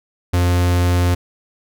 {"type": "tone", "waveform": "45% pulse", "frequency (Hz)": 88.5, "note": "F2", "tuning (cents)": 23, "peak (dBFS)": -13, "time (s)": [0.33, 1.15], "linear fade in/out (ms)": 10, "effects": []}